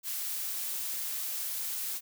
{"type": "noise", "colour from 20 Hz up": "blue", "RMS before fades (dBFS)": -35, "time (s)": [0.03, 2.01], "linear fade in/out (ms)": 50, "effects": []}